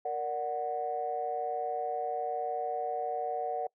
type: chord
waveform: sine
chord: Bb augmented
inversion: none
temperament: equal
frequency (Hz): 466.2 / 587.3 / 740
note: Bb4 / D5 / F#5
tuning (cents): 0 / 0 / 0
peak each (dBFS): -36 / -37 / -32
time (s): 0.05-3.67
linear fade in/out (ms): 5
effects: noise-tail reverb RT60 0.1 s tail -24 dB re dry + tanh soft clip ceiling -22 dBFS